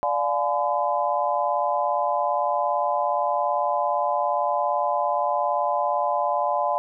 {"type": "chord", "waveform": "sine", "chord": "D diminished seventh", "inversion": "none", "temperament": "just", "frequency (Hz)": [587.3, 704.8, 845.8, 1014.9], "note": ["D5", "F5", "Ab5", "Cb6"], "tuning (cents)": [0, 16, 31, 47], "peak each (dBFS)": -26, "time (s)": [0.03, 6.78], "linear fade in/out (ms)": 0, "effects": []}